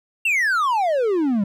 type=exponential sweep; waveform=triangle; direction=down; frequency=2794 to 190.8 Hz; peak=-15 dBFS; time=0.25-1.44 s; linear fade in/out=5 ms; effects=none